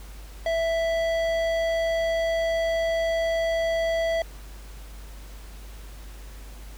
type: tone with tanh clipping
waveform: triangle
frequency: 660 Hz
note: E5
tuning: 2 cents sharp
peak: -24 dBFS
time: 0.46-4.22 s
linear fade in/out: 2 ms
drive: 18 dB
effects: added 50 Hz sine -39 dBFS peak until 6.77 s + pink hiss -49 dBFS RMS until 6.77 s